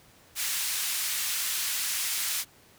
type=band-pass noise; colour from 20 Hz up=white; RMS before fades=-30 dBFS; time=0.35-2.45 s; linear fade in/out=50 ms; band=1600 to 14000 Hz; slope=12 dB/octave; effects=pink hiss -57 dBFS RMS until 2.78 s + high-pass 60 Hz 12 dB/octave